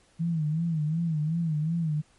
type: tone with vibrato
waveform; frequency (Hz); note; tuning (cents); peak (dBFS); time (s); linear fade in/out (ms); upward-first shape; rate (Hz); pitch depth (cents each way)
sine; 159.8; D#3; +47; -24; 0.19-2.02; 20; sine; 2.7; 110
effects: pink hiss -62 dBFS RMS until 2.18 s + MP3 48 kbps

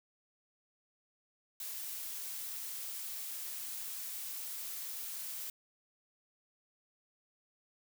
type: noise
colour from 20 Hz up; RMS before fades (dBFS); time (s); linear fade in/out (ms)
blue; -42; 1.6-5.5; 2
effects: none

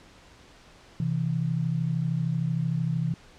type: tone pair together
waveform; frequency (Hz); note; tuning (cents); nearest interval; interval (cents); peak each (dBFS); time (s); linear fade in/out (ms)
sine; 130.81 / 163.91; C3 / E3; 0 / -10; major third; 390; -28 / -26; 1-3.14; 2
effects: pink hiss -53 dBFS RMS until 3.38 s + low-pass 6000 Hz 12 dB/octave

